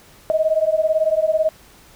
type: beating tone pair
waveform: sine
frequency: 622.3 / 640.3 Hz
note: D#5 / D#5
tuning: 0 / +49 cents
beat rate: 18 Hz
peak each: -18 dBFS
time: 0.3-1.49 s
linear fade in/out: 0 ms
effects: pink hiss -48 dBFS RMS until 1.95 s